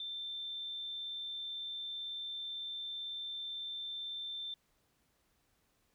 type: tone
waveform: sine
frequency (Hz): 3561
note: A7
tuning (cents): +20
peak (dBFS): -39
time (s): 0-4.54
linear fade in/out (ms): 2
effects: pink hiss -75 dBFS RMS until 5.94 s